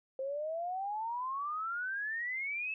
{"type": "exponential sweep", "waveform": "sine", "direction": "up", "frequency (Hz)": [523.3, 2637], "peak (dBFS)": -34, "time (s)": [0.19, 2.74], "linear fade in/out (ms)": 2, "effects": []}